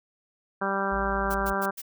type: harmonic tone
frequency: 196 Hz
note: G3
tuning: in tune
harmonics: 1 / 2 / 3 / 4 / 5 / 6 / 7 / 8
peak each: -33 / -33 / -33 / -33 / -33 / -33 / -33 / -33 dBFS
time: 0.61-1.71 s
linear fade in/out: 10 ms
type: tone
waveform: triangle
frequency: 55 Hz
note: A1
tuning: in tune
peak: -31 dBFS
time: 0.91-1.54 s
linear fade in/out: 20 ms
type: noise bursts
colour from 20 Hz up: blue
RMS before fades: -37 dBFS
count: 4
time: 1.3-1.818 s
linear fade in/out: 10 ms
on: 47 ms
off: 110 ms
effects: none